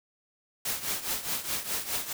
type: noise with tremolo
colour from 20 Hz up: white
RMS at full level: -29 dBFS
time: 0.65-2.13 s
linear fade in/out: 5 ms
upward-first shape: triangle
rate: 4.8 Hz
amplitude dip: 80%
effects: none